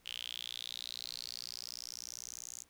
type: tone with high-pass filter sweep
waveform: sawtooth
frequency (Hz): 60.1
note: B1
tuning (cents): -46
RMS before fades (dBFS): -45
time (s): 0.05-2.64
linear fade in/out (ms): 20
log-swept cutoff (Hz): 3000 to 6800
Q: 7
effects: pink hiss -69 dBFS RMS until 2.69 s